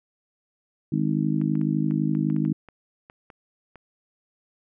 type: harmonic tone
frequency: 51.91 Hz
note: G#1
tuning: in tune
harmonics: 3 / 4 / 5 / 6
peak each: -25 / -26 / -27 / -28 dBFS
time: 0.92-2.53 s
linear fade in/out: 5 ms
type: clicks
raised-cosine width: 0.5 ms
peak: -30 dBFS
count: 12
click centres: 1.415 / 1.554 / 1.614 / 1.91 / 2.151 / 2.301 / 2.364 / 2.451 / 2.687 / 3.099 / 3.302 / 3.757 s
effects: none